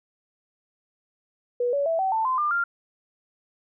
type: tone with pitch steps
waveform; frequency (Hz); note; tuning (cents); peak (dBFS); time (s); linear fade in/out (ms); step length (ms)
sine; 487 / 565.9 / 657.6 / 764.2 / 888 / 1031.9 / 1199.1 / 1393.4; B4 / C#5 / E5 / G5 / A5 / C6 / D6 / F6; -24 / +36 / -4 / -44 / +16 / -24 / +36 / -4; -21; 1.6-2.64; 5; 130
effects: none